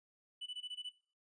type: tone bursts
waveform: triangle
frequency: 2978 Hz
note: F#7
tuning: 11 cents sharp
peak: -40 dBFS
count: 7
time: 0.41-0.894 s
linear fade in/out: 10 ms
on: 52 ms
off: 20 ms
effects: noise-tail reverb RT60 0.4 s tail -17 dB re dry + resampled to 22050 Hz